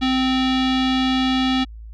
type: tone with low-pass filter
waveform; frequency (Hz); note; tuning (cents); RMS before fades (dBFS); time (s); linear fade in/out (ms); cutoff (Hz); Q
square; 260; C4; -11; -19; 0.01-1.65; 20; 3600; 3.9
effects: added 55 Hz sine -34 dBFS peak until 1.93 s